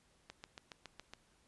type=click train; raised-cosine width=0.2 ms; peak=-30 dBFS; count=7; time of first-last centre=0.3-1.136 s; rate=7.18 Hz; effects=pink hiss -71 dBFS RMS until 1.47 s + resampled to 24000 Hz